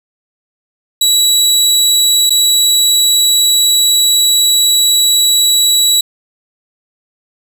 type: tone with dropouts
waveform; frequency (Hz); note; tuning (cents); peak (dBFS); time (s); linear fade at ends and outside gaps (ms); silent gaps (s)
25% pulse; 3908; B7; -19; -4; 1.01-6.01; 5; 2.296-2.304
effects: none